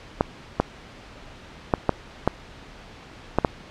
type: clicks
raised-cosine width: 1 ms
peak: -3 dBFS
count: 7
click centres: 0.209 / 0.6 / 1.738 / 1.893 / 2.276 / 3.386 / 3.448 s
effects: pink hiss -44 dBFS RMS until 3.7 s + low-pass 4000 Hz 12 dB/octave